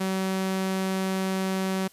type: tone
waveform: sawtooth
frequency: 189.9 Hz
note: F#3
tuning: 45 cents sharp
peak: -21 dBFS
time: 0-1.88 s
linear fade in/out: 10 ms
effects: white hiss -56 dBFS RMS until 1.92 s + resampled to 32000 Hz